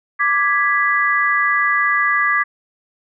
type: chord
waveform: sine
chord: G# diminished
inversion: second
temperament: equal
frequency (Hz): 1174.7 / 1661.2 / 1975.5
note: D6 / G#6 / B6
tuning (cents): 0 / 0 / 0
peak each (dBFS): -18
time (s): 0.19-2.44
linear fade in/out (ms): 20
effects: none